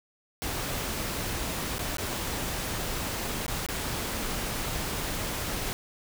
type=noise with dropouts; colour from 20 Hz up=pink; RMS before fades=-32 dBFS; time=0.42-5.73 s; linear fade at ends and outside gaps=0 ms; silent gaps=1.783-1.792 / 1.969-1.983 / 3.464-3.48 / 3.664-3.687 s; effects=none